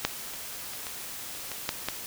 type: clicks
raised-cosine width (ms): 0.2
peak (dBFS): -6 / -24 / -24 / -18 / -24 / -18 / -9 / -10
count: 8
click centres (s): 0.05 / 0.337 / 0.735 / 0.868 / 1.35 / 1.517 / 1.691 / 1.886
effects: white hiss -39 dBFS RMS until 2.06 s